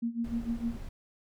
sine tone with tremolo, 233.1 Hz, A#3, in tune, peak -27 dBFS, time 0.02-0.77 s, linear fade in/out 10 ms, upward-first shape sine, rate 6.6 Hz, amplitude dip 85%
brown noise, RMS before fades -41 dBFS, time 0.24-0.89 s, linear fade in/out 5 ms
effects none

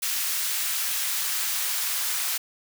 white noise with high-pass filter sweep, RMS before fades -27 dBFS, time 0.02-2.38 s, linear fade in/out 10 ms, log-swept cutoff 1500 to 990 Hz, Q 0.71, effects none

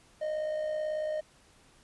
triangle tone with amplitude modulation, 616 Hz, D#5, 17 cents flat, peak -26 dBFS, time 0.21-1.21 s, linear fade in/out 10 ms, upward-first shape sine, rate 58.2 Hz, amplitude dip 45%, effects pink hiss -61 dBFS RMS until 1.83 s + resampled to 24000 Hz

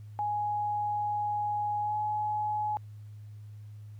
sine tone with pitch glide, 833 to 844.6 Hz, G#5 to G#5, +5 to +29 cents, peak -28 dBFS, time 0.19-2.77 s, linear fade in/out 0 ms, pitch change +24 cents, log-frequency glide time 1.81-1.95 s, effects added 105 Hz sine -43 dBFS peak until 3.99 s + pink hiss -69 dBFS RMS until 3.99 s

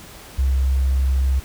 sine tone, 66.3 Hz, C2, 23 cents sharp, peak -15 dBFS, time 0.38-1.4 s, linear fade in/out 10 ms, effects pink hiss -41 dBFS RMS until 1.44 s

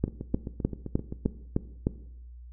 two click trains, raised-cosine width 3 ms, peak -21 / -11 dBFS, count 10 / 7, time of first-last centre 0.08-1.255 / 0.04-1.869 s, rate 7.66 / 3.28 Hz, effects noise-tail reverb RT60 0.8 s tail -17 dB re dry + added 60 Hz sine -43 dBFS peak until 2.52 s

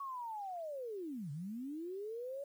sine linear two-way sweep, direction down then up, 1125 to 135.9 to 571 Hz, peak -40 dBFS, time 0-2.44 s, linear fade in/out 5 ms, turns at 1.31 s, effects 11-bit

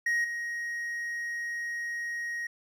triangle tone with level steps, 1882 Hz, A#6, 16 cents sharp, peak -23 / -30 dBFS, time 0.06-2.47 s, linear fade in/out 5 ms, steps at 0.24 s, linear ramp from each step 5 ms, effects none

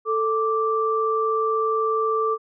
sine tone pair together, 441.9 / 1172.3 Hz, A4 / D6, +7 / -3 cents, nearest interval octave + perfect fourth, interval 1690 cents, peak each -22 dBFS, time 0.05-2.38 s, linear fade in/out 50 ms, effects none

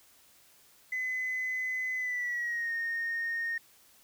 sine tone with pitch glide, 2025 to 1846.2 Hz, B6 to A#6, +43 to -17 cents, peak -29 dBFS, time 0.92-3.58 s, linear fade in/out 5 ms, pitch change -160 cents, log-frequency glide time 1.96-2.72 s, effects tanh soft clip ceiling -27 dBFS + white hiss -61 dBFS RMS until 4.03 s

